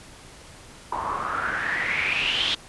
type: noise with low-pass filter sweep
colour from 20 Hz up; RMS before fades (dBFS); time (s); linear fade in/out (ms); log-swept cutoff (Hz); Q
white; -26; 0.92-2.55; 5; 930 to 3500; 7.1
effects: pink hiss -46 dBFS RMS until 2.68 s + resampled to 24000 Hz